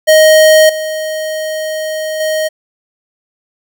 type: tone with level steps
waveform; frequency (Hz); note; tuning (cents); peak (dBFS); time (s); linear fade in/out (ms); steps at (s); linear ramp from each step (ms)
square; 625; D#5; +8; -4 / -17 / -13; 0.07-2.49; 20; 0.69 / 2.2; 5
effects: none